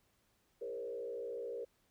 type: tone with frequency modulation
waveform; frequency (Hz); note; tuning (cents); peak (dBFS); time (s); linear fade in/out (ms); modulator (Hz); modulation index
sine; 473.2; A#4; +26; -39; 0.61-1.65; 10; 60; 1.1
effects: pink hiss -75 dBFS RMS until 1.9 s